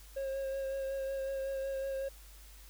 triangle tone with vibrato, 540 Hz, C#5, 45 cents flat, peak -32 dBFS, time 0.16-2.09 s, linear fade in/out 10 ms, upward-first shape sine, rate 5.4 Hz, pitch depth 19 cents each way, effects added 50 Hz sine -52 dBFS peak until 2.69 s + white hiss -58 dBFS RMS until 2.69 s

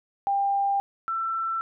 sine tone pair in turn, 796 / 1338.7 Hz, G5 / E6, +26 / +26 cents, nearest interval major sixth, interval 900 cents, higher second, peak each -21 / -25 dBFS, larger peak first, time 0.27-0.8 / 1.08-1.61 s, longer neither, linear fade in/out 0 ms, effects none

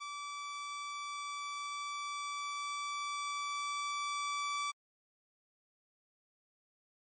sawtooth tone with level ramp, 1157 Hz, D6, 26 cents flat, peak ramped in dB -37 to -30 dBFS, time 0-4.72 s, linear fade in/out 20 ms, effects MP3 32 kbps

